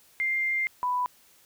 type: tone pair in turn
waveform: sine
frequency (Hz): 2102 / 992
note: C7 / B5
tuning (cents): +7 / +7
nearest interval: octave + minor second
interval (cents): 1300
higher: first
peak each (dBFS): -24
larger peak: neither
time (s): 0.2-0.67 / 0.83-1.06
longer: first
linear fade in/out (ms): 0
effects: white hiss -59 dBFS RMS until 1.45 s